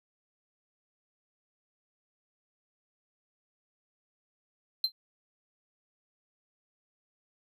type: tone with exponential decay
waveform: triangle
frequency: 4119 Hz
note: C8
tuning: 28 cents flat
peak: -19 dBFS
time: 4.84-4.92 s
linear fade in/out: 2 ms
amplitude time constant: 16 ms
effects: none